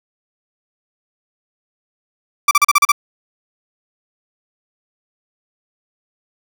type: tone bursts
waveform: 30% pulse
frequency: 1168 Hz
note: D6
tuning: 10 cents flat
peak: -5 dBFS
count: 7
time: 2.48-2.919 s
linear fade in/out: 5 ms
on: 31 ms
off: 37 ms
effects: none